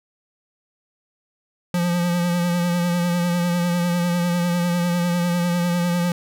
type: tone with vibrato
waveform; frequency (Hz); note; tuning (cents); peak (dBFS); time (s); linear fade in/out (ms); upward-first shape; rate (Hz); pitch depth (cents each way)
square; 174.61; F3; 0; -19; 1.74-6.12; 2; sine; 10; 31
effects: none